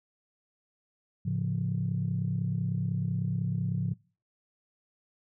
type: chord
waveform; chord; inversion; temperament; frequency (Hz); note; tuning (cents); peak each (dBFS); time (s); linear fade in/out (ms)
sine; A augmented; none; equal with one note detuned; 108.61 / 138.59 / 174.61; A2 / C#3 / E#3; -22 / 0 / 0; -31; 1.25-3.94; 10
effects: noise-tail reverb RT60 0.4 s tail -25 dB re dry + tanh soft clip ceiling -19 dBFS